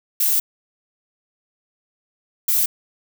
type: noise bursts at uneven times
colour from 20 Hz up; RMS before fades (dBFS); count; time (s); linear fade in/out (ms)
violet; -18; 2; 0.2-0.4 / 2.48-2.66; 5
effects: none